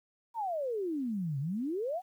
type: exponential two-way sweep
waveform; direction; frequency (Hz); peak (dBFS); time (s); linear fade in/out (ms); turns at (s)
sine; down then up; 961 to 131.7 to 784; -31; 0.34-2.02; 50; 1.39
effects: 11-bit